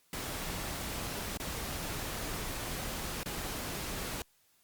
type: noise with dropouts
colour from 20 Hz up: pink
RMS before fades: -38 dBFS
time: 0.13-4.22 s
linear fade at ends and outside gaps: 1 ms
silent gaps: 1.372-1.399 / 3.232-3.259 s
effects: white hiss -69 dBFS RMS until 4.63 s + Opus 48 kbps